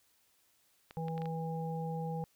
clicks, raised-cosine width 0.3 ms, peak -32 dBFS, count 5, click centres 0.909 / 1.083 / 1.179 / 1.219 / 1.257 s
harmonic tone, 162.6 Hz, E3, 23 cents flat, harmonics 1 / 3 / 5, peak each -36 / -42 / -42 dBFS, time 0.97-2.24 s, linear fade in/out 0 ms
effects white hiss -71 dBFS RMS until 2.35 s

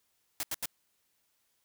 white noise bursts, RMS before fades -34 dBFS, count 3, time 0.4-0.657 s, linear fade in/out 0 ms, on 31 ms, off 82 ms, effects white hiss -75 dBFS RMS until 1.64 s

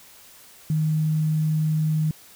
sine tone with quantisation, 155.56 Hz, D#3, in tune, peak -19 dBFS, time 0.7-2.11 s, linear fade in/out 2 ms, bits 8, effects white hiss -49 dBFS RMS until 2.35 s

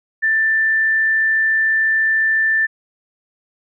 sine tone, 1773 Hz, A6, 13 cents sharp, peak -13 dBFS, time 0.22-2.67 s, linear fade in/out 20 ms, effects none

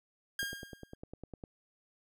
sawtooth tone with exponential decay, 1616 Hz, G#6, 48 cents flat, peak -28 dBFS, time 0.39-0.95 s, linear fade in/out 2 ms, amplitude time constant 120 ms
click train, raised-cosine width 2 ms, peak -31 dBFS, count 11, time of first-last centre 0.43-1.438 s, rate 9.92 Hz
effects none

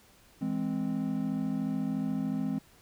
triangle chord, E augmented, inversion none, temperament equal, 164.81 / 207.7 / 261.6 Hz, E3 / G#3 / B#3, 0 / 0 / 0 cents, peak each -34 / -31 / -30 dBFS, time 0.41-2.59 s, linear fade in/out 10 ms, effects pink hiss -60 dBFS RMS until 2.81 s

